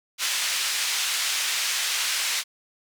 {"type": "band-pass noise", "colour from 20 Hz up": "pink", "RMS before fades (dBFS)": -26, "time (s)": [0.18, 2.44], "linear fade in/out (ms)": 50, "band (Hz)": [2200, 8800], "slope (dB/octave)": 12, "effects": []}